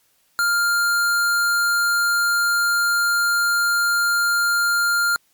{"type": "tone", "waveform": "square", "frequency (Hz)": 1400, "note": "F6", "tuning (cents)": 4, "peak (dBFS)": -17, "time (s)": [0.39, 5.16], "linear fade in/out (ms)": 0, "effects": ["white hiss -62 dBFS RMS until 5.33 s", "MP3 96 kbps"]}